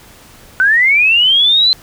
sine linear sweep, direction up, 1485 to 4108 Hz, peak -7 dBFS, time 0.6-1.73 s, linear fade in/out 0 ms, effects pink hiss -41 dBFS RMS until 1.82 s

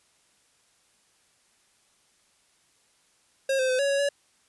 square tone with pitch steps, 539 / 519 / 511 / 560 / 557 / 567 Hz, C#5 / C5 / C5 / C#5 / C#5 / C#5, -49 / -14 / -41 / +18 / +8 / +39 cents, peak -23 dBFS, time 3.49-4.09 s, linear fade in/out 5 ms, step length 100 ms, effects white hiss -65 dBFS RMS until 4.48 s + resampled to 24000 Hz

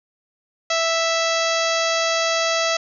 harmonic tone, 659 Hz, E5, 1 cent flat, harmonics 1 / 2 / 3 / 4 / 5 / 6 / 7 / 8 / 9 / 10, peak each -22 / -25 / -27 / -28 / -29 / -30 / -30 / -31 / -32 / -32 dBFS, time 0.7-2.77 s, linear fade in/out 5 ms, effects none

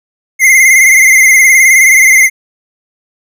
square tone with vibrato, 2093 Hz, C7, in tune, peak -3 dBFS, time 0.39-2.3 s, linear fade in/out 50 ms, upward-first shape sine, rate 19 Hz, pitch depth 63 cents each way, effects none

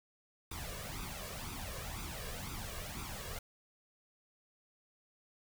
pink noise with flanger, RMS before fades -43 dBFS, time 0.51-3.39 s, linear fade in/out 5 ms, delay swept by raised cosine 0.82 to 1.81 ms, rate 2 Hz, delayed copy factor +0.7, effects none

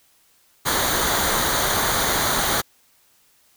pink noise with comb filter, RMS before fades -21 dBFS, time 0.65-2.62 s, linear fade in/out 20 ms, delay 0.38 ms, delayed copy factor -0.65, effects white hiss -59 dBFS RMS until 3.56 s

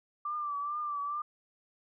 sine tone with vibrato, 1174.7 Hz, D6, in tune, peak -32 dBFS, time 0.25-1.22 s, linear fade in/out 5 ms, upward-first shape triangle, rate 2.3 Hz, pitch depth 59 cents each way, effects none

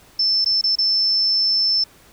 sine tone with dropouts, 5300 Hz, E8, 9 cents sharp, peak -15 dBFS, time 0.19-1.84 s, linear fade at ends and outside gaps 5 ms, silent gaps 0.446-0.459 / 0.613-0.638 / 0.755-0.785 s, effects pink hiss -50 dBFS RMS until 2.12 s

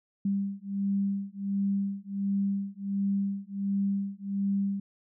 sine beating tone pair, 197.4 / 198.8 Hz, G3 / G3, +12 / +25 cents, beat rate 1.4 Hz, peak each -30 dBFS, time 0.25-4.8 s, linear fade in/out 5 ms, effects none

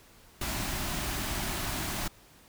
pink band-stop noise, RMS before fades -33 dBFS, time 0.41-2.08 s, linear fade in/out 5 ms, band 400 to 570 Hz, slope 96 dB/octave, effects pink hiss -57 dBFS RMS until 2.48 s

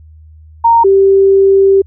sine tone pair in turn, 926 / 390.1 Hz, A#5 / G4, -12 / -8 cents, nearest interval octave + minor third, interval 1496 cents, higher first, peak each -4 dBFS, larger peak neither, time 0.64-0.84 / 0.84-1.82 s, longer second, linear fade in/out 10 ms, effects added 78 Hz sine -35 dBFS peak until 1.86 s

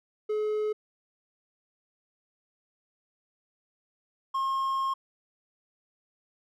triangle tone pair in turn, 426.1 / 1073.7 Hz, G#4 / C6, +44 / +44 cents, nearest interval octave + major third, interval 1600 cents, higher second, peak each -24 / -24 dBFS, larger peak neither, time 0.29-0.73 / 4.34-4.94 s, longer second, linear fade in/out 10 ms, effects none

